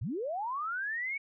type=linear sweep; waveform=sine; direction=up; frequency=79.4 to 2260 Hz; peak=-32 dBFS; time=0.01-1.18 s; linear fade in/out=10 ms; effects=none